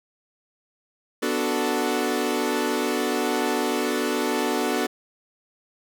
sawtooth chord, B minor seventh, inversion none, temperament equal, 246.9 / 293.7 / 370 / 440 Hz, B3 / D4 / F#4 / A4, 0 / 0 / 0 / 0 cents, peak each -24 dBFS, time 1.22-4.87 s, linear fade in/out 10 ms, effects none

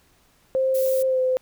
sine tone with pitch glide, 526 to 513.7 Hz, C5 to C5, +9 to -32 cents, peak -18 dBFS, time 0.55-1.37 s, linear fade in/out 0 ms, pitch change -41 cents, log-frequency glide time 1.05-1.2 s
violet noise, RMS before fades -33 dBFS, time 0.74-1.03 s, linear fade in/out 10 ms
effects pink hiss -60 dBFS RMS until 1.41 s

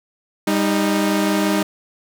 sawtooth tone pair together, 198.89 / 311.1 Hz, G3 / D#4, +25 / 0 cents, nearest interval minor sixth, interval 775 cents, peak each -15 dBFS, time 0.47-1.63 s, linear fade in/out 5 ms, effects none

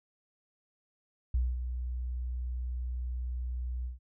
sine tone with ADSR envelope, 61.7 Hz, B1, 1 cent flat, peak -24 dBFS, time 1.34-3.99 s, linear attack 5 ms, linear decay 220 ms, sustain -8 dB, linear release 140 ms, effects none

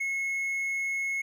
triangle tone, 2178 Hz, C#7, 31 cents flat, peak -26 dBFS, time 0-1.22 s, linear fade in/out 10 ms, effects none

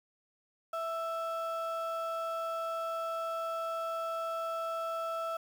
triangle ring-modulated tone, 991 Hz, B5, 6 cents sharp, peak -28 dBFS, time 0.73-5.37 s, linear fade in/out 5 ms, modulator 333 Hz, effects 9-bit

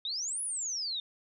sine exponential two-way sweep, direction up then down, 3580 to 10548 to 3580 Hz, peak -32 dBFS, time 0.05-1 s, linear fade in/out 2 ms, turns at 0.42 s, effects none

